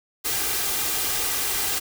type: noise with comb filter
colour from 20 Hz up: white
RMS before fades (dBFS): -25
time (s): 0.24-1.8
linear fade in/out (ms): 20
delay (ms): 2.5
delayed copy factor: +0.5
effects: none